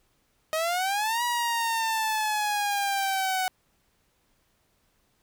sawtooth exponential two-way sweep, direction up then down, 622.3 to 968 to 742 Hz, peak -21 dBFS, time 0.53-3.48 s, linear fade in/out 0 ms, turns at 1.23 s
violet noise bursts, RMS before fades -41 dBFS, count 15, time 2.71-3.467 s, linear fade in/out 5 ms, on 29 ms, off 23 ms
effects pink hiss -69 dBFS RMS until 5.22 s

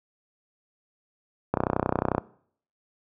click train, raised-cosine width 1 ms, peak -8 dBFS, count 21, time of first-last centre 1.54-2.181 s, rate 31.2 Hz, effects noise-tail reverb RT60 0.6 s tail -22 dB re dry + high-pass 80 Hz 12 dB/octave

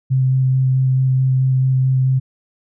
sine tone with vibrato, 130.81 Hz, C3, in tune, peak -12 dBFS, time 0.1-2.2 s, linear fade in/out 20 ms, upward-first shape square, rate 4.6 Hz, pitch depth 8 cents each way, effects none

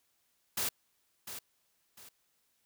white noise with echo, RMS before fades -33 dBFS, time 0.57-0.69 s, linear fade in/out 5 ms, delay 700 ms, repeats 2, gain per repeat -10 dB, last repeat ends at 2.09 s, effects white hiss -75 dBFS RMS until 2.65 s

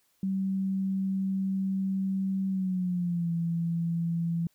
sine tone with pitch glide, 192 to 168.11 Hz, G3 to E3, -36 to +34 cents, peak -26 dBFS, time 0.23-4.47 s, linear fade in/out 2 ms, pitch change -230 cents, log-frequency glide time 2.49-3.31 s, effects white hiss -70 dBFS RMS until 4.54 s

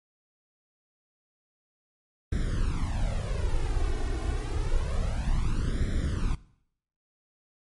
brown noise with flanger, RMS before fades -27 dBFS, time 2.32-6.35 s, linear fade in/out 5 ms, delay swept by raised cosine 0.54 to 2.74 ms, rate 0.28 Hz, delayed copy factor +1, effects noise-tail reverb RT60 0.7 s tail -20 dB re dry + MP3 48 kbps

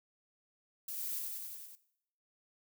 violet noise with echo, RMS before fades -41 dBFS, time 0.88-1.19 s, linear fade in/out 5 ms, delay 94 ms, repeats 6, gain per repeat -2 dB, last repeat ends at 1.754 s, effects noise-tail reverb RT60 0.7 s tail -17 dB re dry

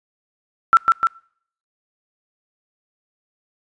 sine tone with echo, 1343 Hz, E6, 32 cents sharp, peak -7 dBFS, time 0.73-0.77 s, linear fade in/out 0 ms, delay 150 ms, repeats 2, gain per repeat -3 dB, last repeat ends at 1.07 s, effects noise-tail reverb RT60 0.6 s tail -25 dB re dry + resampled to 22050 Hz

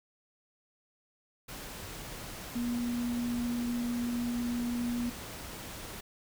sine tone in noise, 240 Hz, B3, 49 cents flat, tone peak -30 dBFS, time 2.55-5.1 s, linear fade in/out 10 ms, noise pink, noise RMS -43 dBFS, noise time 1.48-6.01 s, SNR +10 dB, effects none

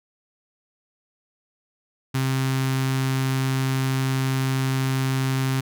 sawtooth tone with notch filter, 132.3 Hz, C3, 20 cents sharp, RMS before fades -23 dBFS, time 2.14-5.61 s, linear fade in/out 10 ms, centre 560 Hz, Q 0.98, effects none

